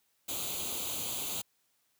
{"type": "noise with comb filter", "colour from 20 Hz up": "white", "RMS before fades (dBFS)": -36, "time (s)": [0.28, 1.42], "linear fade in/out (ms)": 10, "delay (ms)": 0.28, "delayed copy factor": 0.8, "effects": ["white hiss -74 dBFS RMS until 1.99 s", "high-pass 60 Hz 12 dB/octave"]}